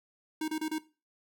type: tone bursts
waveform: square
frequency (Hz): 312.8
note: D#4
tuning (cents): +9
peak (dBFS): -31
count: 4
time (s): 0.41-0.784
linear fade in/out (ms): 5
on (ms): 71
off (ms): 30
effects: noise-tail reverb RT60 0.3 s tail -17 dB re dry